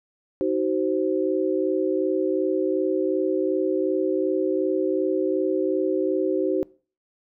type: chord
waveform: sine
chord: C diminished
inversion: first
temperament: just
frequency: 314 / 376.7 / 523.3 Hz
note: Eb4 / Gb4 / C5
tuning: +16 / +31 / 0 cents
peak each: -25 / -23 / -27 dBFS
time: 0.41-6.63 s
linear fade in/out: 0 ms
effects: noise-tail reverb RT60 0.4 s tail -23 dB re dry